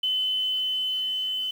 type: tone with level ramp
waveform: sine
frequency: 3033 Hz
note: F#7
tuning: 42 cents sharp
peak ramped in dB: -22 to -26 dBFS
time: 0.03-1.51 s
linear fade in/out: 5 ms
effects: 8-bit

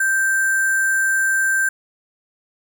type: tone with sample-and-hold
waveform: sine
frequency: 1568 Hz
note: G6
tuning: in tune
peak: -15 dBFS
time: 0-1.69 s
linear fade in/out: 5 ms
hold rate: 8820 Hz
effects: none

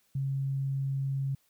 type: tone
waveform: sine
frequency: 136.3 Hz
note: C#3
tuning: 29 cents flat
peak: -28 dBFS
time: 0.15-1.35 s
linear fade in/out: 5 ms
effects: white hiss -70 dBFS RMS until 1.49 s

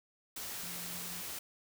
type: tone in noise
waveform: sine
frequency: 175.1 Hz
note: F3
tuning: 5 cents sharp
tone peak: -50 dBFS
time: 0.63-1.21 s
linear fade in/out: 5 ms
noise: white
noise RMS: -42 dBFS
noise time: 0.36-1.39 s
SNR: -11 dB
effects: none

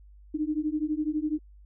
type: beating tone pair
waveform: sine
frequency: 299.4 / 311.4 Hz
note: D4 / D#4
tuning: +33 / +2 cents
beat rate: 12 Hz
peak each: -29 dBFS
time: 0.34-1.39 s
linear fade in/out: 10 ms
effects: added 50 Hz sine -49 dBFS peak until 1.65 s

